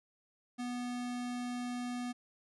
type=tone; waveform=square; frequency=245.3 Hz; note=B3; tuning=12 cents flat; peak=-37 dBFS; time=0.58-2.13 s; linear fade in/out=20 ms; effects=resampled to 24000 Hz